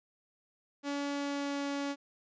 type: tone with pitch glide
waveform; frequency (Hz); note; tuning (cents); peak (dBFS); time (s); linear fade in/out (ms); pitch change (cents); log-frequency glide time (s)
sawtooth; 284.2 to 282.1; C#4 to C#4; +43 to +30; -29; 0.83-1.96; 50; -13; 1.11-1.68
effects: resampled to 16000 Hz